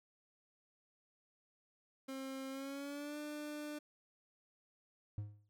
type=tone with pitch glide; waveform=30% pulse; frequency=266.9 to 297.9 Hz; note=C4 to D4; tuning=+35 to +25 cents; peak=-40 dBFS; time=2.08-3.79 s; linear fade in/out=10 ms; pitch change=+190 cents; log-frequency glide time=2.5-3.18 s
type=tone with exponential decay; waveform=triangle; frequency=103.83 Hz; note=G#2; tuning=in tune; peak=-34 dBFS; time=5.18-5.49 s; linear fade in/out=0 ms; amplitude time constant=66 ms
effects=none